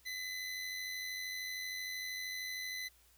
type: tone with amplitude modulation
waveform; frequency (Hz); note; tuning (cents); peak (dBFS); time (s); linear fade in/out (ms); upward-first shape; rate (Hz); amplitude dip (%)
25% pulse; 2015; B6; +34; -34; 0.05-2.89; 20; sine; 93; 40
effects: added 60 Hz sine -69 dBFS peak until 3.17 s + white hiss -67 dBFS RMS until 3.17 s